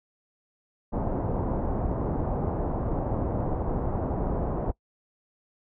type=low-pass noise; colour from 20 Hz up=pink; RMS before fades=-28 dBFS; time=0.92-4.72 s; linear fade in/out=20 ms; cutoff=880 Hz; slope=24 dB/octave; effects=noise-tail reverb RT60 0.1 s tail -23 dB re dry